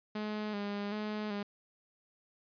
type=tone with vibrato; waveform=sawtooth; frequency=207.7 Hz; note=G#3; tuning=in tune; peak=-31 dBFS; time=0.15-1.43 s; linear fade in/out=5 ms; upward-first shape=square; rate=1.3 Hz; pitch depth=36 cents each way; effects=resampled to 11025 Hz